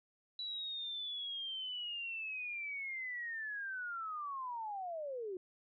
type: linear sweep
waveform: sine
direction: down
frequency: 3951 to 353.6 Hz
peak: -39 dBFS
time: 0.39-5.37 s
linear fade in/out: 2 ms
effects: none